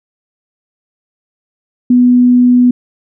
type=tone; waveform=sine; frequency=246.9 Hz; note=B3; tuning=in tune; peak=-4 dBFS; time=1.9-2.71 s; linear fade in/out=5 ms; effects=none